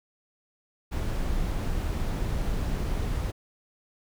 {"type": "noise", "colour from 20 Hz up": "brown", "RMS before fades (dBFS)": -28, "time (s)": [0.91, 3.32], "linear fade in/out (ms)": 20, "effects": []}